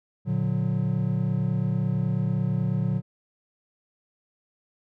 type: chord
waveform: triangle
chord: Bb augmented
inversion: none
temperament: just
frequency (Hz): 116.54 / 145.68 / 182.1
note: Bb2 / D3 / F#3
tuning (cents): 0 / -14 / -27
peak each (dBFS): -25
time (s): 0.25-3.02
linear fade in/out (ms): 50
effects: none